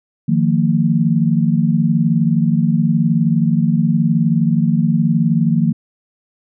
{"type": "chord", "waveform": "sine", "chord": "Eb suspended second", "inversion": "none", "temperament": "equal with one note detuned", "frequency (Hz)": [155.56, 174.61, 227.8], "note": ["Eb3", "F3", "Bb3"], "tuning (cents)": [0, 0, -40], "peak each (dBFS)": -16, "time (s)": [0.28, 5.73], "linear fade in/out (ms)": 10, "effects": []}